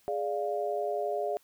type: chord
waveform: sine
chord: D diminished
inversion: second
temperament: equal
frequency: 415.3 / 587.3 / 698.5 Hz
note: Ab4 / D5 / F5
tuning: 0 / 0 / 0 cents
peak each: -33 dBFS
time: 0.08-1.37 s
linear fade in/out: 0 ms
effects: white hiss -65 dBFS RMS until 1.43 s